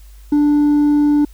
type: tone with hard clipping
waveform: triangle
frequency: 293.7 Hz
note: D4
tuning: in tune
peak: -9 dBFS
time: 0.32-1.25 s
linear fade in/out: 5 ms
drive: 1 dB
effects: added 50 Hz sine -37 dBFS peak until 1.33 s + white hiss -52 dBFS RMS until 1.33 s